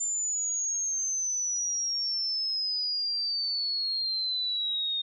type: exponential sweep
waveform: sine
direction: down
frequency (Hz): 7220 to 3677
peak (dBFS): -27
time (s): 0-5.02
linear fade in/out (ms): 10
effects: none